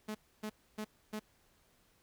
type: tone bursts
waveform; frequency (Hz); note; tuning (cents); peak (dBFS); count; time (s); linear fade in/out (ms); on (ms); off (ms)
sawtooth; 214.1; A3; -47; -34; 4; 0.08-1.196; 10; 69; 280
effects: pink hiss -70 dBFS RMS until 2.02 s

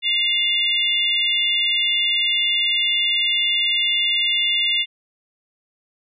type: harmonic tone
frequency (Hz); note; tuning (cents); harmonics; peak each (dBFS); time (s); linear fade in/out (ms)
702; F5; +9; 3 / 4 / 5; -24 / -20 / -21; 0.02-4.86; 50
effects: none

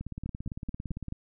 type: two click trains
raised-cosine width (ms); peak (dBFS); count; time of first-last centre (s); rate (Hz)
5; -24 / -22; 20 / 5; 0.01-1.083 / 0.26-1.124; 17.7 / 4.63
effects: none

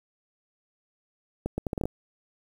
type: accelerating click train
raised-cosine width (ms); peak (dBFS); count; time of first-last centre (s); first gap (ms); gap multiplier
2; -15; 8; 1.46-1.855; 120; 0.73
effects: 8-bit

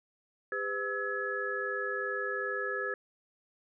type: tone cluster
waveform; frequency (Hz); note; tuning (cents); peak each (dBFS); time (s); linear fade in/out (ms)
sine; 402.4 / 505 / 1300 / 1694; G4 / B4 / E6 / G#6; +45 / +39 / -24 / +34; -38 / -38 / -39 / -34; 0.52-2.94; 2
effects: none

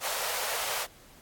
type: high-pass noise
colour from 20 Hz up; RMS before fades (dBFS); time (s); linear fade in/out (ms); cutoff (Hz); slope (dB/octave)
pink; -32; 0-0.87; 50; 480; 48
effects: pink hiss -55 dBFS RMS until 1.21 s + AAC 64 kbps

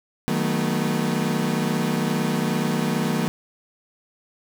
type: chord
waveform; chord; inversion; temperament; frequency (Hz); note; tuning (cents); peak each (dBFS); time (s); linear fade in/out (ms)
35% pulse; B dominant seventh; first; equal with one note detuned; 155.56 / 185 / 220 / 242.3; D#3 / F#3 / A3 / B3; 0 / 0 / 0 / -33; -25; 0.28-3.28; 0
effects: none

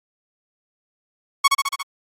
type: tone with echo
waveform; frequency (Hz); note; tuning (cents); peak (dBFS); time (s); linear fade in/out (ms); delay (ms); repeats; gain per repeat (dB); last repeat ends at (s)
sawtooth; 1108.7; C#6; 0; -7; 1.44-1.48; 10; 70; 5; -3; 1.83
effects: low-pass 12000 Hz 12 dB/octave + AAC 48 kbps

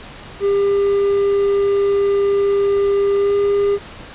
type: tone with pitch glide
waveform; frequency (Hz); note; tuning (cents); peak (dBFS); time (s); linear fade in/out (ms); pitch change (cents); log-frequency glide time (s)
triangle; 399.9 to 403.6; G4 to G#4; +35 to -49; -11; 0.4-3.79; 50; +16; 3.17-3.33
effects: pink hiss -36 dBFS RMS until 4.14 s + resampled to 8000 Hz

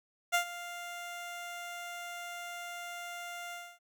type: tone with ADSR envelope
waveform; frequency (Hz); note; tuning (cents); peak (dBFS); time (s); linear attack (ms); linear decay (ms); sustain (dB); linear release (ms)
15% pulse; 698.5; F5; 0; -18; 0.32-3.79; 26; 97; -16; 260
effects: none

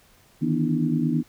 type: tone cluster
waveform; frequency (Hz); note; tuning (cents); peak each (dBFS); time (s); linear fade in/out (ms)
sine; 152.7 / 162 / 243.8 / 296.6 / 327.2; D#3 / E3 / B3 / D4 / E4; -32 / -30 / -22 / +17 / -13; -30 / -25 / -24 / -27 / -32; 0.41-1.23; 20
effects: pink hiss -57 dBFS RMS until 1.28 s

